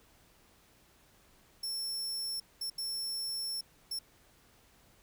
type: tone bursts at uneven times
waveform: sawtooth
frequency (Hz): 5400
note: E8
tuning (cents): +41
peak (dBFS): -32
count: 4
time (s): 1.63-2.4 / 2.61-2.7 / 2.78-3.61 / 3.91-3.99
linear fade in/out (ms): 5
effects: pink hiss -64 dBFS RMS until 5.02 s